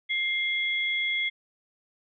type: tone pair together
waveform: sine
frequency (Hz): 2111 / 3351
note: C7 / G#7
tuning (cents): +15 / +15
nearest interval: minor sixth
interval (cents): 800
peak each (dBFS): -26 / -30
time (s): 0.09-1.3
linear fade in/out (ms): 20
effects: none